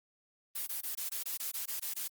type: noise bursts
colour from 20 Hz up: blue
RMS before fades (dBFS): -37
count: 11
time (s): 0.55-2.08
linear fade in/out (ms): 10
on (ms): 120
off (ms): 21
effects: Opus 32 kbps